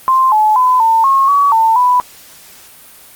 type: tone with pitch steps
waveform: sine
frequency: 1047 / 858 / 1011 / 900 / 1084 / 1132 / 897 / 992 Hz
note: C6 / A5 / B5 / A5 / C#6 / C#6 / A5 / B5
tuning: +1 / -44 / +40 / +39 / -39 / +36 / +33 / +7 cents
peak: -7 dBFS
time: 0.08-2 s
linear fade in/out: 0 ms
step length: 240 ms
effects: white hiss -39 dBFS RMS until 3.15 s + Opus 32 kbps